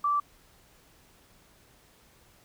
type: tone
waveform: sine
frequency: 1165 Hz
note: D6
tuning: 14 cents flat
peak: -23 dBFS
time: 0.04-0.2 s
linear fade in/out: 5 ms
effects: pink hiss -60 dBFS RMS until 2.44 s